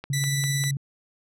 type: click train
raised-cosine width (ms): 0.3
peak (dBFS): -20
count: 4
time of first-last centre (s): 0.04-0.639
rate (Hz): 5.01
type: tone with tremolo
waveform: sine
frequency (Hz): 138.6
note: C#3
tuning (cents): 0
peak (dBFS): -22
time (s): 0.1-0.77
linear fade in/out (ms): 2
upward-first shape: triangle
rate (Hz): 18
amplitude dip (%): 40
type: tone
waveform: 10% pulse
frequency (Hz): 1974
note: B6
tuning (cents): -1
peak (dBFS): -17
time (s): 0.13-0.71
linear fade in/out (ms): 5
effects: low-pass 11000 Hz 12 dB/octave